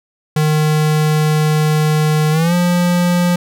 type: tone with pitch glide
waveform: square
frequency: 153.4 to 176.21 Hz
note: D#3 to F3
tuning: -24 to +16 cents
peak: -12 dBFS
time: 0.36-3.36 s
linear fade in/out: 5 ms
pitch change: +240 cents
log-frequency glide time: 2.31-2.54 s
effects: none